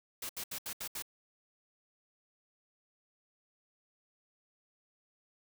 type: noise bursts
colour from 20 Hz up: white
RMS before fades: -40 dBFS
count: 6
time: 0.22-1.023 s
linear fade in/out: 5 ms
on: 73 ms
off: 73 ms
effects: none